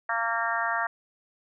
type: harmonic tone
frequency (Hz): 230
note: A#3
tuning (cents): -23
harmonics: 3 / 4 / 5 / 6 / 7 / 8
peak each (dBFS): -32 / -32 / -32 / -32 / -32 / -32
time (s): 0.09-0.87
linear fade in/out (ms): 5
effects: none